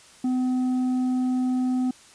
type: tone with tanh clipping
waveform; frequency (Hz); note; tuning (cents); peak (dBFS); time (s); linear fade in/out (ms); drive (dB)
sine; 253.9; B3; +48; -22; 0.24-1.91; 5; 5
effects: white hiss -51 dBFS RMS until 2.14 s + resampled to 22050 Hz